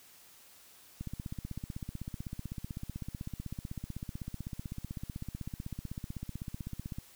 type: click train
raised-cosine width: 5 ms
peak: -26 dBFS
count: 96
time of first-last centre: 1.01-6.985 s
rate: 15.9 Hz
effects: white hiss -58 dBFS RMS until 7.15 s